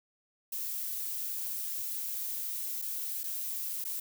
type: noise with dropouts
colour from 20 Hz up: violet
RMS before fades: -36 dBFS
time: 0.52-4 s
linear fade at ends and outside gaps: 5 ms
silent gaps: 2.818-2.822 / 3.234-3.238 / 3.842-3.85 s
effects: none